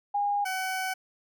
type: tone pair in turn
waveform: sine / 20% pulse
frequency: 815 / 753.4 Hz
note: G#5 / F#5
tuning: -33 / +31 cents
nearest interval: minor second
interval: 136 cents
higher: first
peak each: -24 dBFS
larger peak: neither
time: 0.14-0.45 / 0.45-0.94 s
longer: second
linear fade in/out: 10 ms
effects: none